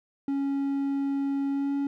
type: tone with pitch glide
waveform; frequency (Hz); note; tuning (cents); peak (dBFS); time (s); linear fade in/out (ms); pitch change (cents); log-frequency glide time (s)
triangle; 277.2 to 280.3; C#4 to C#4; 0 to +19; -23; 0.28-1.87; 2; +19; 1.5-1.74
effects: none